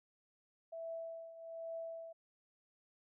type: tone with tremolo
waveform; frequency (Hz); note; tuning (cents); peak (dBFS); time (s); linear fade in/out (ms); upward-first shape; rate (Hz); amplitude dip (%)
sine; 659.3; E5; 0; -40; 0.72-2.13; 10; triangle; 1.2; 75
effects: none